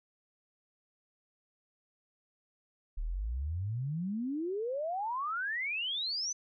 sine exponential sweep, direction up, 35 to 6190 Hz, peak -32 dBFS, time 2.97-6.33 s, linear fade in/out 10 ms, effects none

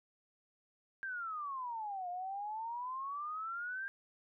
sine exponential two-way sweep, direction down then up, 1606 to 703 to 1606 Hz, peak -38 dBFS, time 1.03-3.88 s, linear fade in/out 0 ms, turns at 2.09 s, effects none

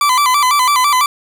40% pulse tone with vibrato, 1085 Hz, C#6, 37 cents flat, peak -9 dBFS, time 0.01-1.06 s, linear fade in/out 2 ms, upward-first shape square, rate 6 Hz, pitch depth 120 cents each way, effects none

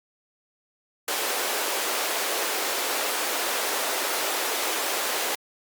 pink high-pass noise, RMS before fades -27 dBFS, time 1.08-5.35 s, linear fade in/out 2 ms, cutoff 390 Hz, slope 24 dB/octave, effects Opus 48 kbps

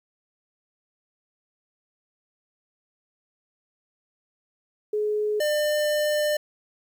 sine / square tone pair in turn, 422.2 / 599.5 Hz, G#4 / D5, +29 / +36 cents, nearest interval tritone, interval 607 cents, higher second, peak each -22 dBFS, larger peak neither, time 4.93-5.4 / 5.4-6.37 s, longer second, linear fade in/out 5 ms, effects 10-bit

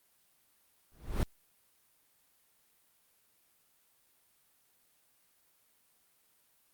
brown noise with exponential growth, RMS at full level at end -24 dBFS, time 0.92-1.23 s, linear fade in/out 0 ms, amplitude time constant 67 ms, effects white hiss -70 dBFS RMS until 6.73 s + Opus 32 kbps

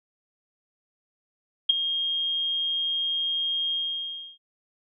sine tone with ADSR envelope, 3234 Hz, G#7, 47 cents flat, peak -12 dBFS, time 1.69-4.38 s, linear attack 9 ms, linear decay 13 ms, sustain -12 dB, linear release 660 ms, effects none

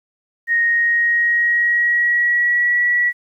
sine tone with pitch glide, 1864.7 to 1938.3 Hz, A#6 to B6, 0 to -33 cents, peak -13 dBFS, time 0.47-3.13 s, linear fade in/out 50 ms, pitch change +67 cents, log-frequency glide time 0.62-2.83 s, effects 9-bit

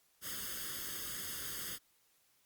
white noise with comb filter, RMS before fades -42 dBFS, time 0.21-1.79 s, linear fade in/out 50 ms, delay 0.61 ms, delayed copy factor +0.8, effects white hiss -72 dBFS RMS until 2.45 s + Opus 48 kbps

